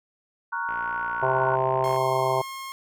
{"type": "chord", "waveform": "sine", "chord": "Gb major seventh", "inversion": "first", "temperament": "equal", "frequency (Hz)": [932.3, 1108.7, 1396.9, 1480], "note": ["Bb5", "Db6", "F6", "Gb6"], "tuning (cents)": [0, 0, 0, 0], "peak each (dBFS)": [-30, -33, -36, -30], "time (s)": [0.52, 1.56], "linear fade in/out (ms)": 10}
{"type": "click train", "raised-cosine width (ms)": 0.5, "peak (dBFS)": -24, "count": 76, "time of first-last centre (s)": [0.69, 1.961], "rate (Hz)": 59}
{"type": "harmonic tone", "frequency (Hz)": 130.81, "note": "C3", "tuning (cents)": 0, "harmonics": [1, 3, 4, 5, 6, 7, 8], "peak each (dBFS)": [-32, -28, -32, -26, -31, -27, -29], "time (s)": [1.22, 2.42], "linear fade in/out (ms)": 10}
{"type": "tone", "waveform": "sawtooth", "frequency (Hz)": 1074, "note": "C6", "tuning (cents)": 45, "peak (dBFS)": -30, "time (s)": [1.84, 2.72], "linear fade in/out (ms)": 0}
{"effects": []}